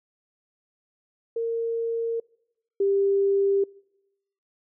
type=tone pair in turn; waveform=sine; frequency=460 / 395.7 Hz; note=A#4 / G4; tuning=-23 / +16 cents; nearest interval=minor third; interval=261 cents; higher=first; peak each=-24 / -19 dBFS; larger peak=second; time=1.36-2.2 / 2.8-3.64 s; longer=neither; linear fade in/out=5 ms; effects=noise-tail reverb RT60 0.9 s tail -25 dB re dry